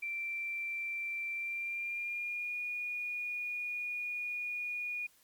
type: tone with pitch glide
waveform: sine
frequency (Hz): 2349 to 2446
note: D7 to D#7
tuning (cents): 0 to -30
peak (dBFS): -35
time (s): 0.02-5.07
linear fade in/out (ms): 10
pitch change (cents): +70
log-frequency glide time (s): 1.33-2.59
effects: white hiss -66 dBFS RMS until 5.23 s + Opus 48 kbps